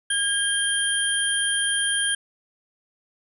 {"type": "tone cluster", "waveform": "sine", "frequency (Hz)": [1625, 3182, 9670], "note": ["G#6", "G7", "D9"], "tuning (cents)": [-38, 25, 50], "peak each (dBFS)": -25, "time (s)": [0.1, 2.15], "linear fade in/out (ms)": 5, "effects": []}